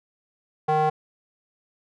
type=tone with band-pass filter; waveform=square; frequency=154.3 Hz; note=D#3; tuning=14 cents flat; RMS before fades=-21 dBFS; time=0.68-0.9 s; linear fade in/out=10 ms; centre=730 Hz; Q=3.1; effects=none